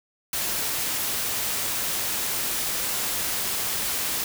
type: noise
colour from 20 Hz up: white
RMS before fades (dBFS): -27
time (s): 0.33-4.24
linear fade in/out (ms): 2
effects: none